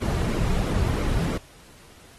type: noise with flanger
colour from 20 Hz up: brown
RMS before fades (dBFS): -24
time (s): 0.01-1.38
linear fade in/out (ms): 10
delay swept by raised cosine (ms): 1.1 to 3.9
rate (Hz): 3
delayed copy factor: -0.55
effects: pink hiss -51 dBFS RMS until 2.18 s + AAC 32 kbps